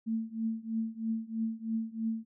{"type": "tone with tremolo", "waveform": "sine", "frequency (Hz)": 224.1, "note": "A3", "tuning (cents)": 32, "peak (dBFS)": -27, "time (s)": [0.06, 2.25], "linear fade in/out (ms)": 20, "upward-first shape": "triangle", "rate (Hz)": 3.1, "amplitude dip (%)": 95, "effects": []}